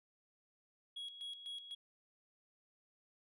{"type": "tone with tremolo", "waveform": "sine", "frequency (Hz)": 3322, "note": "G#7", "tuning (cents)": 0, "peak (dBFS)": -40, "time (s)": [0.96, 1.75], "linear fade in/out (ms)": 10, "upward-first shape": "square", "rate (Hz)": 4, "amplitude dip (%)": 70, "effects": ["tanh soft clip ceiling -42 dBFS"]}